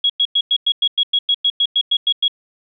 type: tone bursts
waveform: sine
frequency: 3322 Hz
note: G#7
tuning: in tune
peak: -12 dBFS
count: 15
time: 0.04-2.281 s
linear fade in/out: 5 ms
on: 57 ms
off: 99 ms
effects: none